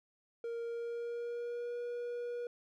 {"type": "tone with pitch glide", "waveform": "triangle", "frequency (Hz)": [466.2, 481], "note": ["A#4", "B4"], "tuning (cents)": [0, -46], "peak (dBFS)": -35, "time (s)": [0.44, 2.47], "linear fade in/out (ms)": 2, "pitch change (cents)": 54, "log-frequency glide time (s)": [0.63, 1.78], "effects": []}